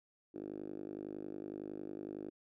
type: tone with band-pass filter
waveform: 5% pulse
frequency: 50.9 Hz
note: G#1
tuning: 34 cents flat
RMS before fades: -45 dBFS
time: 0.34-2.3 s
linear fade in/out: 10 ms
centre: 330 Hz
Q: 3.6
effects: none